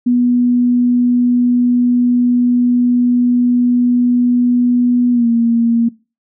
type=tone with pitch glide; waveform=sine; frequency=244.6 to 232.5 Hz; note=B3 to A#3; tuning=-16 to -4 cents; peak=-9 dBFS; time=0.06-5.89 s; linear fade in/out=10 ms; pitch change=-88 cents; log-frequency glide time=5.12-5.27 s; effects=noise-tail reverb RT60 0.3 s tail -21 dB re dry